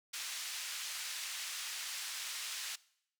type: band-pass noise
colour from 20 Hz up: white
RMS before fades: -42 dBFS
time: 0.13-2.76 s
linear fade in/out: 10 ms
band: 1600 to 6900 Hz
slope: 12 dB/octave
effects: noise-tail reverb RT60 0.7 s tail -21 dB re dry